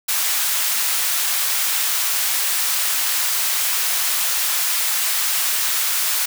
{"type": "high-pass noise", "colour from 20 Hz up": "white", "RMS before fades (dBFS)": -20, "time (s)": [0.08, 6.26], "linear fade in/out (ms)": 10, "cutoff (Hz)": 970, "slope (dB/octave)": 12, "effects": []}